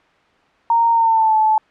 sine tone with pitch glide, 926 to 869 Hz, A#5 to A5, -12 to -22 cents, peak -11 dBFS, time 0.7-1.58 s, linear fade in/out 2 ms, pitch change -110 cents, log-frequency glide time 0.92-1.36 s, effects white hiss -54 dBFS RMS until 1.7 s + low-pass 2000 Hz 12 dB/octave

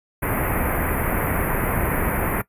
pink band-stop noise, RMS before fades -22 dBFS, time 0.22-2.42 s, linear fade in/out 10 ms, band 2300 to 11000 Hz, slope 48 dB/octave, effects noise-tail reverb RT60 0.1 s tail -19 dB re dry + resampled to 32000 Hz

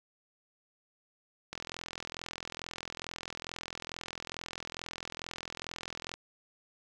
click train, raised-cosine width 0.2 ms, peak -21 dBFS, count 196, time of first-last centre 1.53-6.14 s, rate 42.3 Hz, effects none

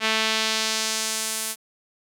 sawtooth tone with band-pass filter sweep, 220 Hz, A3, in tune, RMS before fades -25 dBFS, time 0-1.56 s, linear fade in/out 50 ms, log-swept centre 2700 to 11000 Hz, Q 1.1, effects none

